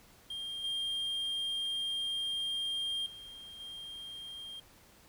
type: tone with level steps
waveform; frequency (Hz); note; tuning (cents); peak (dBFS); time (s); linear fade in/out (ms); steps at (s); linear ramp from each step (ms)
triangle; 3204; G7; +37; -36 / -31 / -45 / -41; 0.3-4.6; 5; 0.64 / 3.06 / 3.6; 2
effects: pink hiss -60 dBFS RMS until 5.08 s